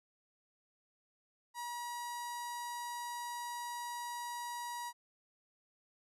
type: tone with notch filter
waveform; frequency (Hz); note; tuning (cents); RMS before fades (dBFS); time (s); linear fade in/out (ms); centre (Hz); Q
sawtooth; 960; B5; -49; -42; 1.54-4.93; 50; 2600; 1.4
effects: resampled to 32000 Hz